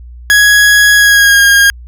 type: tone with pitch glide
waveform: 40% pulse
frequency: 1668 to 1624.3 Hz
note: G#6 to G#6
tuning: +7 to -39 cents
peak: -3 dBFS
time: 0.3-1.7 s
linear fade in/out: 0 ms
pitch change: -46 cents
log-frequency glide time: 0.95-1.42 s
effects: added 60 Hz sine -28 dBFS peak until 1.87 s